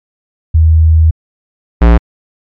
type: tone pair in turn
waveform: sine / square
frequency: 80 / 57.85 Hz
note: D#2 / A#1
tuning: +49 / -13 cents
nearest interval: tritone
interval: 562 cents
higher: first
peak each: -3 dBFS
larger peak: neither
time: 0.54-1.11 / 1.81-1.98 s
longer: first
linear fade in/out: 10 ms
effects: low-pass 2000 Hz 12 dB/octave + MP3 96 kbps